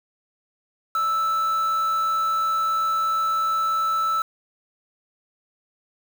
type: tone with quantisation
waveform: triangle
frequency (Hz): 1318.5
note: E6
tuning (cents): 0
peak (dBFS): -18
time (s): 0.95-4.22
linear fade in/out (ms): 2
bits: 6
effects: none